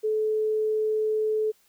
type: tone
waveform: sine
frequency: 432.4 Hz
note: A4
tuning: 30 cents flat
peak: -22 dBFS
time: 0.03-1.52 s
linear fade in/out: 20 ms
effects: white hiss -63 dBFS RMS until 1.68 s